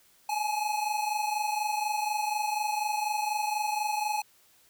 square tone pair together, 839 / 863.1 Hz, G#5 / A5, +17 / -34 cents, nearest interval unison, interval 49 cents, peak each -30 / -33 dBFS, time 0.29-4.22 s, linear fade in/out 5 ms, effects white hiss -62 dBFS RMS until 4.69 s

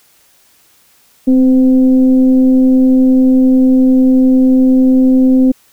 sine tone with frequency modulation, 259.6 Hz, C4, 13 cents flat, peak -5 dBFS, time 1.27-5.52 s, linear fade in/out 10 ms, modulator 254 Hz, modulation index 0.39, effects white hiss -50 dBFS RMS until 5.72 s

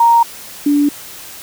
sine tone pair in turn, 932.3 / 289.5 Hz, A#5 / D4, 0 / -25 cents, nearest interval octave + minor sixth, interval 2025 cents, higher first, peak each -6 / -9 dBFS, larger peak first, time 0-0.23 / 0.66-0.89 s, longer neither, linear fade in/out 5 ms, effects white hiss -33 dBFS RMS until 1.42 s

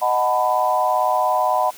sine chord, B dominant seventh, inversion first, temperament equal with one note detuned, 622.3 / 740 / 880 / 995.8 Hz, D#5 / F#5 / A5 / B5, 0 / 0 / 0 / +14 cents, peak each -22 / -20 / -25 / -20 dBFS, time 0.01-1.71 s, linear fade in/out 20 ms, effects white hiss -42 dBFS RMS until 1.77 s

